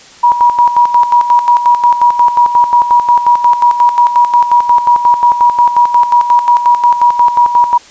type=tone with tremolo; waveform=sine; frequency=963 Hz; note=B5; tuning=44 cents flat; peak=-3 dBFS; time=0.23-7.78 s; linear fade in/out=10 ms; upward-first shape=square; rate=5.6 Hz; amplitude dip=65%; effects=white hiss -37 dBFS RMS until 7.9 s + resampled to 16000 Hz